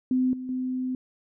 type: tone with level steps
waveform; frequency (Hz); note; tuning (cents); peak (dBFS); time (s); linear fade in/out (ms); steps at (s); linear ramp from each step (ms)
sine; 255.8; C4; -39; -20 / -32 / -26; 0.11-0.95; 2; 0.33 / 0.49; 2
effects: none